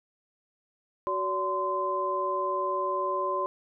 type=tone cluster; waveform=sine; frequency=374.3 / 572 / 1032 Hz; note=F#4 / D5 / C6; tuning=+20 / -46 / -24 cents; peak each=-33 / -32 / -28 dBFS; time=1.07-3.46 s; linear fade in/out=0 ms; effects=none